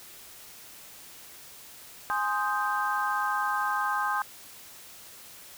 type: chord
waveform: sine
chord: Ab major seventh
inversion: none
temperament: equal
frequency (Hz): 830.6 / 1046.5 / 1244.5 / 1568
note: Ab5 / C6 / Eb6 / G6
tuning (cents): 0 / 0 / 0 / 0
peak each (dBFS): -31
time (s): 2.1-4.22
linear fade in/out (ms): 0
effects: white hiss -48 dBFS RMS until 5.57 s